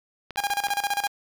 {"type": "clicks", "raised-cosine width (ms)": 0.3, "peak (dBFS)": -20, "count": 5, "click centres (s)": [0.307, 0.359, 0.393, 0.501, 0.685]}
{"type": "tone with tremolo", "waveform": "sawtooth", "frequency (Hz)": 810, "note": "G#5", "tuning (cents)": -43, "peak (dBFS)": -18, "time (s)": [0.37, 1.08], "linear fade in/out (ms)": 10, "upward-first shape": "square", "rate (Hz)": 15, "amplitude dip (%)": 80}
{"effects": ["8-bit"]}